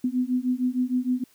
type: beating tone pair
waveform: sine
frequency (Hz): 248.3 / 254.8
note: B3 / C4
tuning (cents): +9 / -46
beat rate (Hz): 6.5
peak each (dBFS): -25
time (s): 0.04-1.24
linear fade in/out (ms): 5
effects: white hiss -60 dBFS RMS until 1.34 s